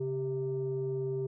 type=tone pair together; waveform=sine; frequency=136.37 / 392 Hz; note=C#3 / G4; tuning=-28 / 0 cents; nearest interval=octave + tritone; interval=1828 cents; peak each=-34 / -31 dBFS; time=0-1.27 s; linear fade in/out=10 ms; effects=tanh soft clip ceiling -25 dBFS